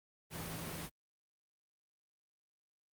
sine tone in noise, 164.6 Hz, E3, 2 cents flat, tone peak -48 dBFS, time 0.3-0.9 s, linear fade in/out 50 ms, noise pink, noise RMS -43 dBFS, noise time 0.3-0.9 s, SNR -8 dB, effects high-pass 60 Hz 12 dB/octave + Opus 32 kbps

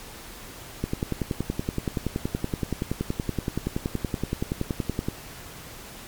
click train, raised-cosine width 3 ms, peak -12 dBFS, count 46, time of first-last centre 0.84-5.085 s, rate 10.6 Hz, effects pink hiss -42 dBFS RMS until 6.07 s + MP3 96 kbps

